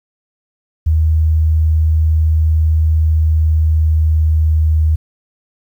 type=tone with pitch glide; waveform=sine; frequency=78.9 to 78.26 Hz; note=D#2 to D#2; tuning=+25 to +11 cents; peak=-9 dBFS; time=0.86-4.96 s; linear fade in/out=10 ms; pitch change=-14 cents; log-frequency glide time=2.96-4.84 s; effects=8-bit